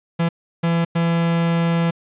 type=tone bursts at uneven times; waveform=45% pulse; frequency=168 Hz; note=E3; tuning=33 cents sharp; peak=-16 dBFS; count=3; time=0.19-0.29 / 0.63-0.85 / 0.95-1.91 s; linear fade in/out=10 ms; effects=resampled to 8000 Hz + 9-bit